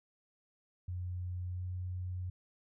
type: tone with pitch glide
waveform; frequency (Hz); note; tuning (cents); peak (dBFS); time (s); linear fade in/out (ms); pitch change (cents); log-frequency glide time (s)
sine; 90 to 90.89; F#2 to F#2; -47 to -30; -36; 0.88-2.3; 5; +17; 1.46-1.66
effects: none